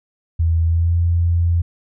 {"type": "tone with pitch glide", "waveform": "sine", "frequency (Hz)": [82.41, 85.37], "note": ["E2", "F2"], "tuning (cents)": [0, -39], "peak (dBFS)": -13, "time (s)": [0.39, 1.62], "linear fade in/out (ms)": 10, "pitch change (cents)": 61, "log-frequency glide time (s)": [0.65, 0.95], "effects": []}